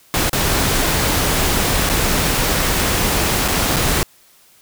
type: noise with dropouts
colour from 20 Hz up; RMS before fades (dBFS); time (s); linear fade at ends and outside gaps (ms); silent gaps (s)
pink; -17; 0.14-4.03; 0; 0.295-0.331 / 1.892-1.898 / 3.479-3.484 / 3.761-3.767
effects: white hiss -51 dBFS RMS until 4.61 s